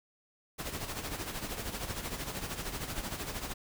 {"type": "noise with tremolo", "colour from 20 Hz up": "pink", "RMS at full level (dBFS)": -36, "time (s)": [0.58, 3.54], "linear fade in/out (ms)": 20, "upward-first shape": "sine", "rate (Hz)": 13, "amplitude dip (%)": 60, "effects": []}